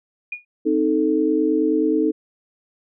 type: tone with exponential decay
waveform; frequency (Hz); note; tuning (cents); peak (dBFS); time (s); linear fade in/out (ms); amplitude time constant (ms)
sine; 2442; D#7; -33; -22; 0.32-0.45; 5; 27
type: chord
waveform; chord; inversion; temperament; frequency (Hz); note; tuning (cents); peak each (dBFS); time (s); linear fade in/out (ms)
sine; A diminished; first; equal; 261.6 / 311.1 / 440; C4 / Eb4 / A4; 0 / 0 / 0; -24 / -18 / -21; 0.65-2.12; 20
effects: none